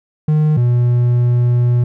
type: tone pair in turn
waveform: triangle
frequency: 153.1 / 121.52 Hz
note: D#3 / B2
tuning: -28 / -28 cents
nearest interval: major third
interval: 400 cents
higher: first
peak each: -8 dBFS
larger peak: neither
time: 0.28-0.57 / 0.57-1.84 s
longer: second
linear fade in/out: 5 ms
effects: none